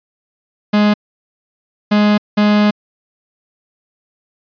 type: tone bursts at uneven times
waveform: 45% pulse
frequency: 208.7 Hz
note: G#3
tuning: 9 cents sharp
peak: -9 dBFS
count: 3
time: 0.73-0.94 / 1.91-2.18 / 2.37-2.71 s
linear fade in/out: 10 ms
effects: resampled to 11025 Hz